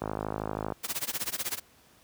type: click train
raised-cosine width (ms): 1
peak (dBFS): -17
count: 38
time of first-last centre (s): 0.02-0.722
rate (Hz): 52.7
type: noise with tremolo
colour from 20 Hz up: white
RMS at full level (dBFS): -30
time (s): 0.83-1.6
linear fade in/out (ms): 20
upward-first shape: sine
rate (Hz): 16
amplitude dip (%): 95
effects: pink hiss -60 dBFS RMS until 2.03 s + high-pass 60 Hz 12 dB/octave